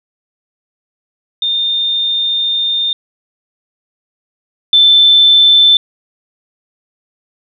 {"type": "tone pair in turn", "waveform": "sine", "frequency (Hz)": [3627, 3534], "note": ["A#7", "A7"], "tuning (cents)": [-48, 7], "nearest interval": "unison", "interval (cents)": 45, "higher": "first", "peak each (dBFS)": [-12, -4], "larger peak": "second", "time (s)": [[1.42, 2.93], [4.73, 5.77]], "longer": "first", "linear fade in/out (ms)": 2, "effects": []}